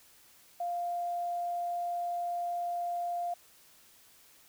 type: tone with quantisation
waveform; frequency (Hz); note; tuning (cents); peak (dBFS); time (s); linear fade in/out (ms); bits
sine; 698.5; F5; 0; -31; 0.6-3.34; 5; 10
effects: white hiss -60 dBFS RMS until 4.48 s